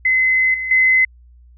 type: tone with level steps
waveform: sine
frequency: 2044 Hz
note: C7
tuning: 41 cents flat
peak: -12 / -21 / -10 dBFS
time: 0.05-1.05 s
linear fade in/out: 5 ms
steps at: 0.54 / 0.71 s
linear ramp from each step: 2 ms
effects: added 60 Hz sine -43 dBFS peak until 1.57 s